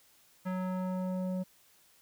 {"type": "tone with low-pass filter sweep", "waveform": "square", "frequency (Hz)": 184.9, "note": "F#3", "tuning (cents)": -1, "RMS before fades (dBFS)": -34, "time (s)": [0.45, 1.44], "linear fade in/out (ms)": 20, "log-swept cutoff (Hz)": [1600, 500], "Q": 1.3, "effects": ["white hiss -64 dBFS RMS until 2.01 s"]}